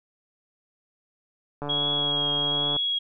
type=click train; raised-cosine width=1 ms; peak=-19 dBFS; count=167; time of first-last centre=1.62-2.765 s; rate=145 Hz
type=tone with vibrato; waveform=sine; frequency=3307 Hz; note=G#7; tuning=8 cents flat; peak=-23 dBFS; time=1.69-2.99 s; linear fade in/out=10 ms; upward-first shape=triangle; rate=1.2 Hz; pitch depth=24 cents each way
effects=none

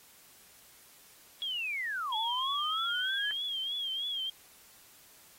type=linear two-way sweep; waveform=sine; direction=down then up; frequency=3362 to 854 to 1708 Hz; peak=-32 dBFS; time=1.42-3.31 s; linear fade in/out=0 ms; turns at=2.16 s
type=tone with vibrato; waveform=sine; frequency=3253 Hz; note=G#7; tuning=37 cents flat; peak=-32 dBFS; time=2.12-4.3 s; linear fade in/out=5 ms; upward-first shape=triangle; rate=3.2 Hz; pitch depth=100 cents each way
effects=white hiss -58 dBFS RMS until 5.38 s + AAC 48 kbps

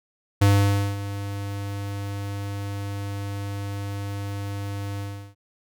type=tone with ADSR envelope; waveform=square; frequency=100.3 Hz; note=G2; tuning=40 cents sharp; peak=-14 dBFS; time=0.41-5.35 s; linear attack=10 ms; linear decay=540 ms; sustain=-15 dB; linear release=350 ms; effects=none

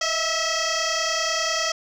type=tone with frequency modulation; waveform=sine; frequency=1929 Hz; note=B6; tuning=41 cents flat; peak=-20 dBFS; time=0.01-1.72 s; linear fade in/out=5 ms; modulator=648 Hz; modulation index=6.5; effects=tanh soft clip ceiling -17 dBFS

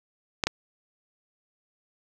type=clicks; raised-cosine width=0.2 ms; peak=-6 dBFS; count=2; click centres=0.438 / 0.47 s; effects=none

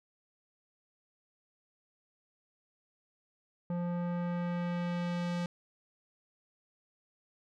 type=tone with low-pass filter sweep; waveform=square; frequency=174.61 Hz; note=F3; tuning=in tune; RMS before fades=-34 dBFS; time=3.7-5.46 s; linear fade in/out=2 ms; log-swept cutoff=850 to 5700 Hz; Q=0.8; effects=none

